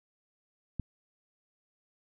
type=click; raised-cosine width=5 ms; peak=-21 dBFS; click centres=0.797 s; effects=none

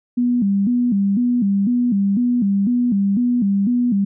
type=tone with vibrato; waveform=sine; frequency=220 Hz; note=A3; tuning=in tune; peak=-14 dBFS; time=0.17-4.05 s; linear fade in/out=10 ms; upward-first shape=square; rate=2 Hz; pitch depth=180 cents each way; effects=none

